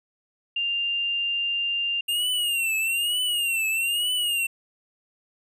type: tone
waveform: sine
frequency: 2794 Hz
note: F7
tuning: in tune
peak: -23 dBFS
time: 0.56-2.01 s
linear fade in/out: 5 ms
type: tone with vibrato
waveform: square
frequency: 2794 Hz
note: F7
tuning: in tune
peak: -23 dBFS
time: 2.08-4.47 s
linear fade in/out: 10 ms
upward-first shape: triangle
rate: 1.1 Hz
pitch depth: 130 cents each way
effects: none